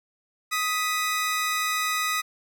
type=tone pair together; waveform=sawtooth; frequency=1252.8 / 1975.5 Hz; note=D#6 / B6; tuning=+11 / 0 cents; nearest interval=minor sixth; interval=789 cents; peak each=-22 / -25 dBFS; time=0.51-2.22 s; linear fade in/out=20 ms; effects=none

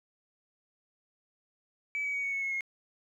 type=tone with pitch steps; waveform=sine; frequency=2295 / 2271 / 2248 / 2225 / 2202 / 2179 / 2156 Hz; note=D7 / C#7 / C#7 / C#7 / C#7 / C#7 / C#7; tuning=-40 / +41 / +24 / +6 / -12 / -30 / -49 cents; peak=-29 dBFS; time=1.95-2.608 s; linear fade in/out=0 ms; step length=94 ms; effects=tanh soft clip ceiling -26 dBFS + 11-bit

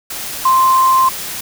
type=tone in noise; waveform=sine; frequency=1046.5 Hz; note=C6; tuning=in tune; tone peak=-8 dBFS; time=0.45-1.09 s; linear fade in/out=5 ms; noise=white; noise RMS=-25 dBFS; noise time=0.1-1.41 s; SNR=+14 dB; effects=none

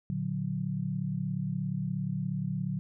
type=chord; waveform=sine; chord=Bb augmented; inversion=none; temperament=equal with one note detuned; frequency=116.54 / 148.02 / 185 Hz; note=Bb2 / D3 / F#3; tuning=0 / +14 / 0 cents; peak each=-37 / -33 / -33 dBFS; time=0.1-2.79 s; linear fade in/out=0 ms; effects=none

